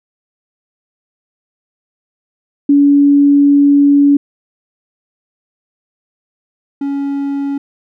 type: tone pair in turn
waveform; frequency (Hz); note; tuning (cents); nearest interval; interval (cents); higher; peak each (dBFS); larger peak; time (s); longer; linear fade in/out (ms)
sine / triangle; 284.5 / 279.8; C#4 / C#4; +45 / +16; unison; 29; first; -5 / -13; first; 2.69-4.17 / 6.81-7.58; first; 5
effects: none